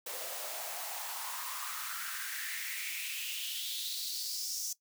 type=noise with high-pass filter sweep; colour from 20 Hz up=white; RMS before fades=-39 dBFS; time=0.06-4.73 s; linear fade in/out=5 ms; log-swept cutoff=490 to 6000 Hz; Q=4.4; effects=noise-tail reverb RT60 0.1 s tail -18 dB re dry